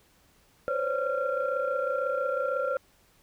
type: tone cluster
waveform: sine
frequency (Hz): 509 / 535 / 571 / 1377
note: C5 / C5 / D5 / F6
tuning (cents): -48 / +38 / -49 / -25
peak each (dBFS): -31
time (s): 0.68-2.77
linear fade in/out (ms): 0
effects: tanh soft clip ceiling -17 dBFS + pink hiss -63 dBFS RMS until 3.22 s